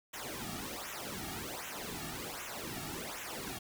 pink noise with flanger, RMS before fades -42 dBFS, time 0.13-3.59 s, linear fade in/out 10 ms, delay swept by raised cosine 0.21 to 2.01 ms, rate 1.3 Hz, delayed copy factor -0.85, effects none

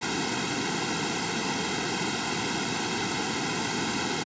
pink noise with comb filter, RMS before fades -28 dBFS, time 0.01-4.24 s, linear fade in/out 20 ms, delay 1.7 ms, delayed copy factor -1, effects high-pass 150 Hz 12 dB/octave + resampled to 16000 Hz

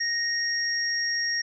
sine tone pair together, 1864.7 / 5588 Hz, A#6 / F8, 0 / 0 cents, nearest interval octave + perfect fifth, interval 1900 cents, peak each -27 dBFS, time 0-1.42 s, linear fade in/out 10 ms, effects none

